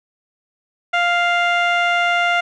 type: tone with low-pass filter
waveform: 15% pulse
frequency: 698.5 Hz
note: F5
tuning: in tune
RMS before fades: -17 dBFS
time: 0.93-2.41 s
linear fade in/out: 10 ms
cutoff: 2800 Hz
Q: 0.93
effects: none

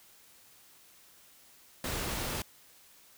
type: noise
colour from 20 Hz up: pink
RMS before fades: -35 dBFS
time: 1.84-2.42 s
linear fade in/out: 2 ms
effects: white hiss -59 dBFS RMS until 3.17 s

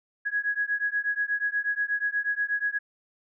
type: beating tone pair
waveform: sine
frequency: 1661.2 / 1669.5 Hz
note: G#6 / G#6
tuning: 0 / +9 cents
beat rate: 8.3 Hz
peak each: -28 dBFS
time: 0.25-2.79 s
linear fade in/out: 20 ms
effects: none

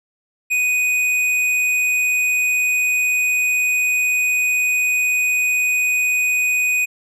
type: tone with tanh clipping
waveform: triangle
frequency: 2489 Hz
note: D#7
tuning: in tune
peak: -17 dBFS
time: 0.5-6.86 s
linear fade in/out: 20 ms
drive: 16 dB
effects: resampled to 32000 Hz

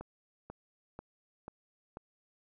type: click train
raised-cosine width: 1 ms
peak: -29 dBFS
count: 5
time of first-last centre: 0.01-1.971 s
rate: 2.04 Hz
effects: none

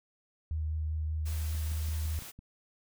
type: tone with vibrato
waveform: sine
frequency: 77.9 Hz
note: D#2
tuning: 3 cents sharp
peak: -30 dBFS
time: 0.51-2.19 s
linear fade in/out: 0 ms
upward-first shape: triangle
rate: 5.1 Hz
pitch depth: 17 cents each way
type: noise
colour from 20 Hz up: white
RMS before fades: -46 dBFS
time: 1.25-2.32 s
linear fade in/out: 20 ms
type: click train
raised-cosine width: 5 ms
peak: -36 dBFS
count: 6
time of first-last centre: 1.55-2.39 s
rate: 5.95 Hz
effects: none

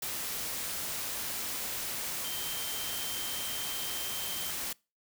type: tone in noise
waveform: sine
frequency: 3136 Hz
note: G7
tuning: in tune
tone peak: -41 dBFS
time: 2.24-4.51 s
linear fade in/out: 5 ms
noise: white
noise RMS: -36 dBFS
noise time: 0.02-4.73 s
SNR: -8 dB
effects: noise-tail reverb RT60 0.3 s tail -25 dB re dry

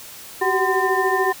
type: tone cluster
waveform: sine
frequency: 374.6 / 388.3 / 752 / 1028 / 1805 Hz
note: F#4 / G4 / F#5 / C6 / A6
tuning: +21 / -16 / +28 / -31 / +44 cents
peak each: -23 dBFS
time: 0.41-1.33 s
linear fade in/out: 10 ms
effects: white hiss -39 dBFS RMS until 1.4 s

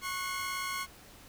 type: tone cluster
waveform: sawtooth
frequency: 1096 / 1477 / 2134 Hz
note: C#6 / F#6 / C7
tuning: -20 / -3 / +34 cents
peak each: -32 / -38 / -36 dBFS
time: 0.01-0.87 s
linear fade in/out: 50 ms
effects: pink hiss -54 dBFS RMS until 1.28 s

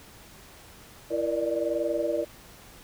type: tone cluster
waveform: sine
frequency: 335.5 / 471.1 / 582 / 603 Hz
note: E4 / A#4 / D5 / D5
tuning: +31 / +18 / -16 / +46 cents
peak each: -31 / -31 / -29 / -31 dBFS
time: 1.1-2.25 s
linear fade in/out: 20 ms
effects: pink hiss -50 dBFS RMS until 2.83 s

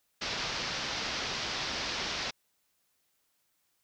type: low-pass noise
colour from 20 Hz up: white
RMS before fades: -35 dBFS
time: 0.21-2.31 s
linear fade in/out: 10 ms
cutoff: 5600 Hz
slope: 48 dB/octave
effects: white hiss -75 dBFS RMS until 3.83 s

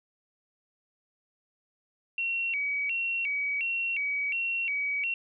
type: tone with vibrato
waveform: sine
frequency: 2489 Hz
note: D#7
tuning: in tune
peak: -27 dBFS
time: 2.18-5.14 s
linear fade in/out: 2 ms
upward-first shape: square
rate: 1.4 Hz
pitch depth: 160 cents each way
effects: none

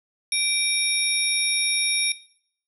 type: tone cluster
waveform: sine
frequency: 2345 / 3736 / 5560 / 9900 / 10980 Hz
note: D7 / A#7 / F8 / D#9 / F9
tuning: -3 / +3 / -9 / -10 / -31 cents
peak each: -27 dBFS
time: 0.32-2.12 s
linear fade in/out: 2 ms
effects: noise-tail reverb RT60 0.6 s tail -17 dB re dry

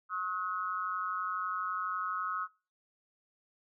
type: tone with amplitude modulation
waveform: sine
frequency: 1277 Hz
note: D#6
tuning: 45 cents sharp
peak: -28 dBFS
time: 0.09-2.48 s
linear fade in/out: 50 ms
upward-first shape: sine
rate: 188 Hz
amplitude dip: 90%
effects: noise-tail reverb RT60 0.4 s tail -26 dB re dry

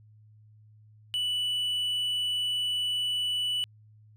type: tone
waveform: triangle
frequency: 2965 Hz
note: F#7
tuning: 3 cents sharp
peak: -25 dBFS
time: 1.14-3.64 s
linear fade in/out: 0 ms
effects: added 107 Hz sine -53 dBFS peak until 4.16 s

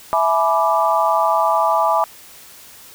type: chord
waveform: sine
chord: E dominant seventh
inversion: none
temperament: equal with one note detuned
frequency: 659.3 / 847.1 / 987.8 / 1174.7 Hz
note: E5 / G#5 / B5 / D6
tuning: 0 / +34 / 0 / 0 cents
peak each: -19 dBFS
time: 0.13-2.04 s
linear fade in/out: 0 ms
effects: white hiss -42 dBFS RMS until 2.94 s

